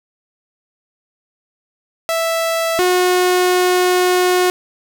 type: tone pair in turn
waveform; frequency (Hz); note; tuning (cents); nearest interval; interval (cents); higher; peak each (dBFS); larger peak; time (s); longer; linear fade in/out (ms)
sawtooth; 659.3 / 362.6; E5 / F#4; 0 / -35; minor seventh; 1035; first; -12 / -8; second; 2.09-2.79 / 2.79-4.5; second; 0
effects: none